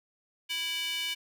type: tone with high-pass filter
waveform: square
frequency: 329.6 Hz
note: E4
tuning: in tune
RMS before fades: -33 dBFS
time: 0.49-1.15 s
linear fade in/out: 20 ms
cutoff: 2700 Hz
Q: 4.9
effects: none